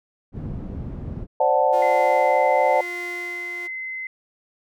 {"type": "low-pass noise", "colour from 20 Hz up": "white", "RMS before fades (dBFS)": -31, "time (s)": [0.32, 1.27], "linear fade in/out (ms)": 50, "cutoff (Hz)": 170, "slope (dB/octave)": 12}
{"type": "chord", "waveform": "sine", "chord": "D dominant seventh", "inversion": "third", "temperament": "equal", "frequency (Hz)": [523.3, 587.3, 740, 880], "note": ["C5", "D5", "F#5", "A5"], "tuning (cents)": [0, 0, 0, 0], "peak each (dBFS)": -21, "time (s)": [1.4, 2.81], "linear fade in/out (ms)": 5}
{"type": "tone with tremolo", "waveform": "sawtooth", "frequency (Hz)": 353.4, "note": "F4", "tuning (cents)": 21, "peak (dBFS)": -29, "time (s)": [1.72, 3.68], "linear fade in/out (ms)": 20, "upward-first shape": "sine", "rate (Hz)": 0.97, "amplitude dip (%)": 50}
{"type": "tone", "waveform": "sine", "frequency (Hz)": 2055, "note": "C7", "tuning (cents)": -32, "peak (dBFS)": -28, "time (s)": [1.82, 4.07], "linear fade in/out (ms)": 2}
{"effects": []}